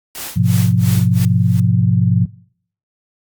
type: noise with tremolo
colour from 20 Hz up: white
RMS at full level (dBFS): -26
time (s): 0.15-1.25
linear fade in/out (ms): 0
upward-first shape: sine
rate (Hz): 2.9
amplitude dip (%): 100
type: chord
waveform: sine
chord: F diminished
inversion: first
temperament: just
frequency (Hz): 104.77 / 125.72 / 174.61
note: Ab2 / Cb3 / F3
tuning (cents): +16 / +31 / 0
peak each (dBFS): -15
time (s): 0.36-2.26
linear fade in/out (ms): 10
type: noise with exponential growth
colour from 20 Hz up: white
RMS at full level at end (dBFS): -34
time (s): 1.22-1.6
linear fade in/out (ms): 2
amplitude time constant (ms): 82
effects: noise-tail reverb RT60 0.6 s tail -22 dB re dry + Opus 48 kbps